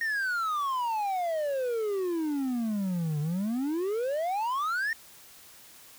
triangle exponential two-way sweep, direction down then up, 1864.7 to 145 to 1864.7 Hz, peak -25 dBFS, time 0.01-4.93 s, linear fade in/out 2 ms, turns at 3.2 s, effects white hiss -52 dBFS RMS until 5.98 s

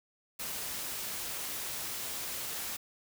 white noise, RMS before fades -38 dBFS, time 0.39-2.77 s, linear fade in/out 10 ms, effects none

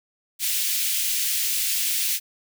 white high-pass noise, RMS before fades -24 dBFS, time 0.39-2.2 s, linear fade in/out 50 ms, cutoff 2200 Hz, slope 24 dB/octave, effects none

